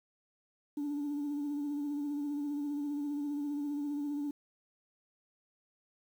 sine tone with vibrato, 290 Hz, D4, 22 cents flat, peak -31 dBFS, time 0.77-4.31 s, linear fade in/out 5 ms, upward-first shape sine, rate 15 Hz, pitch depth 35 cents each way, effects tanh soft clip ceiling -31 dBFS + 10-bit

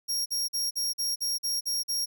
sawtooth tone bursts, 5588 Hz, F8, in tune, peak -24 dBFS, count 9, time 0.08-2.06 s, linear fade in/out 20 ms, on 180 ms, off 45 ms, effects none

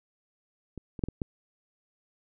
clicks, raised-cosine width 3 ms, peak -26 / -26 / -12 / -22 / -17 dBFS, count 5, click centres 0.777 / 0.992 / 1.038 / 1.086 / 1.218 s, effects none

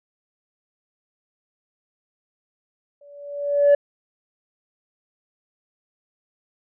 sine tone with exponential growth, 574 Hz, D5, 40 cents flat, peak -7 dBFS, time 3.01-3.75 s, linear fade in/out 5 ms, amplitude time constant 160 ms, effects tanh soft clip ceiling -9 dBFS

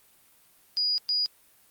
sine tone bursts at uneven times, 4900 Hz, D#8, 27 cents flat, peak -23 dBFS, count 2, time 0.77-0.98 / 1.09-1.26 s, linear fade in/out 0 ms, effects white hiss -60 dBFS RMS until 1.7 s + Opus 32 kbps

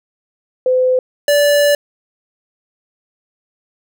sine / square tone pair in turn, 510 / 580.6 Hz, C5 / D5, -44 / -20 cents, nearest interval major second, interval 224 cents, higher second, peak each -10 dBFS, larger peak neither, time 0.66-0.99 / 1.28-1.75 s, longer second, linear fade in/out 2 ms, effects none

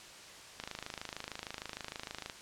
click train, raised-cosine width 0.2 ms, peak -22 dBFS, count 46, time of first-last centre 0.6-2.298 s, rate 26.5 Hz, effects white hiss -51 dBFS RMS until 2.41 s + low-pass 7000 Hz 12 dB/octave

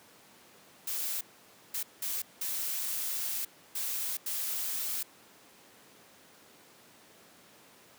blue noise bursts at uneven times, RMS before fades -34 dBFS, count 6, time 0.87-1.21 / 1.74-1.83 / 2.02-2.22 / 2.41-3.45 / 3.75-4.17 / 4.26-5.03 s, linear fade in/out 5 ms, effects pink hiss -57 dBFS RMS until 7.98 s + high-pass 200 Hz 12 dB/octave

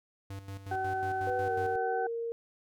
square tone with tremolo, 98 Hz, G2, in tune, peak -39 dBFS, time 0.3-1.76 s, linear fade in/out 5 ms, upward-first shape square, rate 5.5 Hz, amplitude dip 65%
harmonic tone, 379.6 Hz, F#4, 44 cents sharp, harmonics 1 / 2 / 4, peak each -38 / -31 / -39 dBFS, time 0.71-2.07 s, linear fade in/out 5 ms
sine tone with pitch glide, 493.9 to 463.5 Hz, B4 to A#4, 0 to -10 cents, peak -32 dBFS, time 1.27-2.32 s, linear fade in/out 0 ms, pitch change -110 cents, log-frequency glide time 1.44-1.52 s
effects none

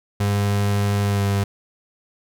35% pulse tone with pitch glide, 101.4 to 99.66 Hz, G#2 to G2, -41 to +29 cents, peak -16 dBFS, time 0.2-1.44 s, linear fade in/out 5 ms, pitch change -30 cents, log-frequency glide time 1.02-1.27 s, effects none

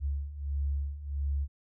sine beating tone pair, 69.6 / 71.1 Hz, C#2 / C#2, +8 / +45 cents, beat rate 1.5 Hz, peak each -35 / -31 dBFS, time 0-1.48 s, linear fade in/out 50 ms, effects none

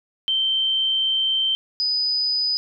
sine tone pair in turn, 3118 / 4983 Hz, G7 / D#8, -10 / +2 cents, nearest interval minor sixth, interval 812 cents, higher second, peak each -18 / -19 dBFS, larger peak first, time 0.28-1.55 / 1.8-2.57 s, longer first, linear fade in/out 0 ms, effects none

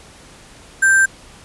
sine tone with sample-and-hold, 1570 Hz, G6, 2 cents sharp, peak -9 dBFS, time 0.82-1.06 s, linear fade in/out 10 ms, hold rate 8820 Hz, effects pink hiss -43 dBFS RMS until 1.44 s + resampled to 24000 Hz

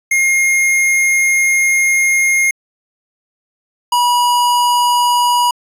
square tone pair in turn, 2136 / 969.8 Hz, C7 / B5, +35 / -32 cents, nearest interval octave + major second, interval 1367 cents, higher first, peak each -11 dBFS, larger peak neither, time 0.11-2.51 / 3.92-5.51 s, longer first, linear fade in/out 5 ms, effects resampled to 32000 Hz

